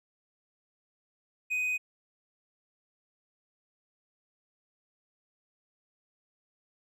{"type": "tone", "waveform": "triangle", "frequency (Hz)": 2500, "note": "D#7", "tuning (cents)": 8, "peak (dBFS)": -26, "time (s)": [1.5, 1.78], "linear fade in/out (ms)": 20, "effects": []}